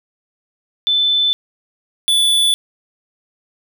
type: tone pair in turn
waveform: sine / square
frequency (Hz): 3520 / 3468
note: A7 / A7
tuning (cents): 0 / -26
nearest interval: unison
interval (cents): 26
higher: first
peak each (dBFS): -12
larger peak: neither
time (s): 0.87-1.33 / 2.08-2.54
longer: neither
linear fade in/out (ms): 0
effects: none